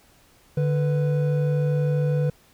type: tone pair together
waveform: triangle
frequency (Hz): 147.4 / 494.8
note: D3 / B4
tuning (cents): +7 / +3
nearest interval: octave + major sixth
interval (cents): 2096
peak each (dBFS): -18 / -25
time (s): 0.57-2.3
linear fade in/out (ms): 5
effects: pink hiss -57 dBFS RMS until 2.53 s